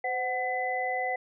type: tone cluster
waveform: sine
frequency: 513 / 743 / 2010 Hz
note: C5 / F#5 / B6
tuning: -34 / +7 / +30 cents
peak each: -34 / -30 / -32 dBFS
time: 0.04-1.16 s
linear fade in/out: 5 ms
effects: none